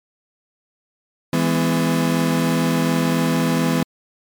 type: chord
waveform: 35% pulse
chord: E major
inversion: none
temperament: equal with one note detuned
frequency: 164.81 / 207.7 / 251.8 Hz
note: E3 / G#3 / B3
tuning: 0 / 0 / +34 cents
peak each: -18 / -23 / -18 dBFS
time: 1.33-3.83 s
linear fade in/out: 2 ms
effects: MP3 96 kbps